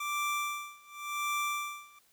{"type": "tone with tremolo", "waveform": "25% pulse", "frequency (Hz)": 1174.7, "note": "D6", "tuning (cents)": 0, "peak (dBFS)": -26, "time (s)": [0, 1.99], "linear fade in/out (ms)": 5, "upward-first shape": "sine", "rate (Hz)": 0.91, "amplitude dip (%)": 95, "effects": ["white hiss -67 dBFS RMS until 2.12 s"]}